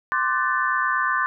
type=chord; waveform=sine; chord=D dominant seventh; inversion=third; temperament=equal with one note detuned; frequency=1046.5 / 1174.7 / 1510.2 / 1760 Hz; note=C6 / D6 / F#6 / A6; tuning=0 / 0 / +35 / 0 cents; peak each=-25 dBFS; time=0.12-1.26 s; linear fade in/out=0 ms; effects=none